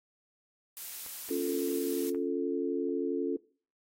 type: noise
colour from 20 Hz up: blue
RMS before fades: -41 dBFS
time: 0.77-2.1 s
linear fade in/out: 0 ms
type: clicks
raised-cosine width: 0.5 ms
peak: -36 dBFS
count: 3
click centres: 1.063 / 1.291 / 2.147 s
type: chord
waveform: sine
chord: Db augmented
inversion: none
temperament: equal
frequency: 277.2 / 349.2 / 440 Hz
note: Db4 / F4 / A4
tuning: 0 / 0 / 0 cents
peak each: -33 dBFS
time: 1.3-3.37 s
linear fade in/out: 10 ms
effects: noise-tail reverb RT60 0.4 s tail -19 dB re dry + AAC 48 kbps